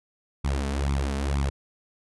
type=tone with flanger; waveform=sawtooth; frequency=69.3 Hz; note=C#2; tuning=in tune; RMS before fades=-26 dBFS; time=0.44-1.5 s; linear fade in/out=10 ms; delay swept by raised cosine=0.84 to 4.64 ms; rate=2.1 Hz; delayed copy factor=+0.8; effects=resampled to 24000 Hz